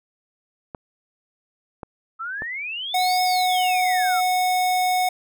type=clicks; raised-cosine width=1 ms; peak=-19 dBFS; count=3; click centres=0.748 / 1.832 / 2.421 s
type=exponential two-way sweep; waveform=sine; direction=up then down; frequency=1286 to 5274 to 1286 Hz; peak=-27 dBFS; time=2.19-4.21 s; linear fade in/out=20 ms; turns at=3.22 s
type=tone; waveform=square; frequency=734 Hz; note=F#5; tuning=14 cents flat; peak=-19 dBFS; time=2.94-5.09 s; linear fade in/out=5 ms
effects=none